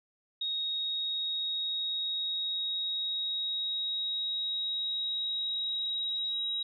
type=tone with pitch glide; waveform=sine; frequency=3755 to 3825 Hz; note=A#7 to A#7; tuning=+12 to +44 cents; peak=-30 dBFS; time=0.41-6.63 s; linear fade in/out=5 ms; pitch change=+32 cents; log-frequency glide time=0.55-6.41 s; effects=none